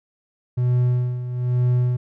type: tone with tremolo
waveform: triangle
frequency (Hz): 123.9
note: B2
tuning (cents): +6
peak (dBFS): -13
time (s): 0.57-1.97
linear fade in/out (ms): 10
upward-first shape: sine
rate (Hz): 1.1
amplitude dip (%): 70
effects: none